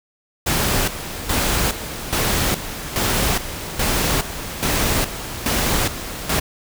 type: noise with tremolo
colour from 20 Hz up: pink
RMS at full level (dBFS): -19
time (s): 0.46-6.4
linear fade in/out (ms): 10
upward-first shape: square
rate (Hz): 1.2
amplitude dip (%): 70
effects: none